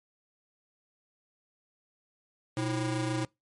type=ring-modulated tone; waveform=35% pulse; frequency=220 Hz; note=A3; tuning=in tune; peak=-24 dBFS; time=2.57-3.25 s; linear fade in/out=0 ms; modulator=96.5 Hz; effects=noise-tail reverb RT60 0.2 s tail -24 dB re dry + MP3 48 kbps